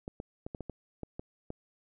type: clicks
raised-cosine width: 2 ms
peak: -25 dBFS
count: 9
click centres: 0.079 / 0.201 / 0.465 / 0.548 / 0.607 / 0.697 / 1.033 / 1.195 / 1.504 s
effects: none